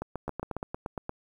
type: two click trains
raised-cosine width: 1 ms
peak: -19 / -19 dBFS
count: 5 / 8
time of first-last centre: 0.02-0.566 / 0.28-1.094 s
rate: 7.32 / 8.6 Hz
effects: 9-bit